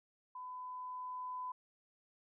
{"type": "tone with level ramp", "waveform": "sine", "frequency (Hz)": 1005, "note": "B5", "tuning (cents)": 30, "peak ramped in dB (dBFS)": [-44, -39], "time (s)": [0.35, 1.52], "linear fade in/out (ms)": 5, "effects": []}